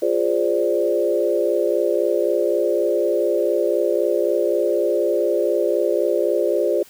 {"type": "chord", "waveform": "sine", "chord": "D half-diminished seventh", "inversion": "first", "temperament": "equal with one note detuned", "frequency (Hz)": [349.2, 412.7, 523.3, 587.3], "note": ["F4", "Ab4", "C5", "D5"], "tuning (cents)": [0, -11, 0, 0], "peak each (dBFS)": -22, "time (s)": [0.02, 6.83], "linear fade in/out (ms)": 5, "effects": ["white hiss -48 dBFS RMS until 6.89 s"]}